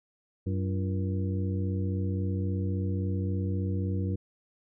harmonic tone with a mistuned harmonic, 95.3 Hz, G2, 48 cents flat, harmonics 1 / 2 / 3 / 4 / 5, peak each -28 / -34 / -38 / -40 / -42 dBFS, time 0.46-4.16 s, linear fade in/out 10 ms, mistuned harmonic 4, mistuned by -150 cents, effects none

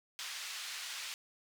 white band-pass noise, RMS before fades -43 dBFS, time 0.19-1.14 s, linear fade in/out 0 ms, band 1500 to 5200 Hz, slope 12 dB/octave, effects none

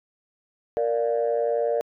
sine chord, Bb major, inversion none, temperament equal, 466.2 / 587.3 / 698.5 Hz, Bb4 / D5 / F5, 0 / 0 / 0 cents, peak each -23 / -24 / -29 dBFS, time 0.77-1.81 s, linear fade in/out 0 ms, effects tanh soft clip ceiling -14 dBFS

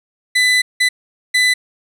30% pulse tone bursts at uneven times, 2000 Hz, B6, 21 cents sharp, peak -8 dBFS, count 3, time 0.35-0.62 / 0.8-0.89 / 1.34-1.54 s, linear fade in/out 10 ms, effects low-pass 10000 Hz 12 dB/octave + 8-bit

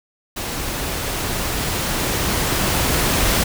pink noise with level ramp, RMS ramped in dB -26 to -17 dBFS, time 0.36-3.44 s, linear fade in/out 10 ms, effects none

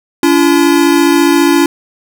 square tone pair together, 285.9 / 340.6 Hz, D4 / F4, -46 / -43 cents, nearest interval minor third, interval 303 cents, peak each -10 dBFS, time 0.23-1.66 s, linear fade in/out 2 ms, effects none

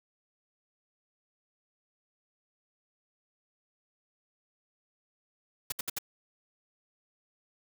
white noise bursts, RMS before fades -33 dBFS, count 4, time 5.7-5.986 s, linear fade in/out 5 ms, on 22 ms, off 66 ms, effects none

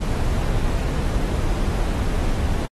brown noise, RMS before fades -21 dBFS, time 0-2.67 s, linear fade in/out 20 ms, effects AAC 32 kbps

